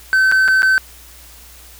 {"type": "tone with dropouts", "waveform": "triangle", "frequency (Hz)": 1534, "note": "G6", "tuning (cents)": -38, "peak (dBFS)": -8, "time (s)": [0.13, 0.78], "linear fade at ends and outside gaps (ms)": 0, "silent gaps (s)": [[0.315, 0.322], [0.479, 0.484], [0.621, 0.63]], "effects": ["added 60 Hz sine -43 dBFS peak until 1.79 s", "white hiss -42 dBFS RMS until 1.79 s"]}